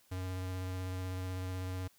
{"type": "tone with vibrato", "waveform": "square", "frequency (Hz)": 92.5, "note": "F#2", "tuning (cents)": 0, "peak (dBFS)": -37, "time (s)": [0.11, 1.88], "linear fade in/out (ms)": 10, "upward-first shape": "square", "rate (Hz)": 16, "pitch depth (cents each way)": 11, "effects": ["white hiss -67 dBFS RMS until 1.98 s"]}